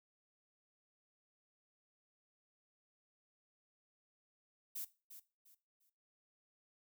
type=noise with echo; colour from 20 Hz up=violet; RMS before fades=-43 dBFS; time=4.75-4.85 s; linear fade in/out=10 ms; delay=350 ms; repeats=3; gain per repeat=-11 dB; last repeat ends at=5.9 s; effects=noise-tail reverb RT60 0.3 s tail -17 dB re dry